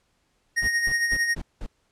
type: tone with tremolo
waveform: square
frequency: 1864.7 Hz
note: A#6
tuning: in tune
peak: -20 dBFS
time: 0.56-1.35 s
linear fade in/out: 20 ms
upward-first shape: sine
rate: 11 Hz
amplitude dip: 50%
type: noise bursts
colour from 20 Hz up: brown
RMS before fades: -32 dBFS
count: 5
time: 0.62-1.665 s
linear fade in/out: 5 ms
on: 57 ms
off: 190 ms
effects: pink hiss -69 dBFS RMS until 1.91 s + low-pass 9000 Hz 12 dB/octave